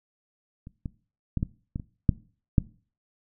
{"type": "clicks", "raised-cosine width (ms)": 5, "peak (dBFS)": [-29, -20, -14, -13, -18, -24, -6, -6], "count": 8, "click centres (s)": [0.671, 0.858, 1.373, 1.429, 1.759, 1.798, 2.092, 2.582], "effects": ["noise-tail reverb RT60 0.4 s tail -20 dB re dry"]}